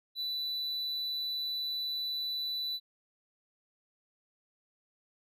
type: tone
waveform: triangle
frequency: 3976 Hz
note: B7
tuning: 11 cents sharp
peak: -31 dBFS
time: 0.15-2.8 s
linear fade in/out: 50 ms
effects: none